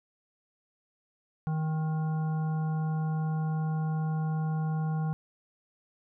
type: harmonic tone with a mistuned harmonic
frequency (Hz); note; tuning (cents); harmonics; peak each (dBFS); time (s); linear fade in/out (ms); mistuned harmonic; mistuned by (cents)
157.1; D#3; +17; 1 / 3 / 5 / 7 / 9; -27 / -47 / -41 / -48 / -50; 1.47-5.13; 0; 7; -24
effects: none